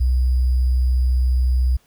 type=tone with sample-and-hold; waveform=sine; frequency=63 Hz; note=B1; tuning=35 cents sharp; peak=-14 dBFS; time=0-1.77 s; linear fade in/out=10 ms; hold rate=4900 Hz; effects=pink hiss -59 dBFS RMS until 1.86 s